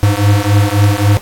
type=beating tone pair; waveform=square; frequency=100.5 / 104.2 Hz; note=G2 / G#2; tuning=+44 / +6 cents; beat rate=3.7 Hz; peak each=-12 dBFS; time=0.03-1.17 s; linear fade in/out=0 ms; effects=pink hiss -36 dBFS RMS until 1.21 s + AAC 64 kbps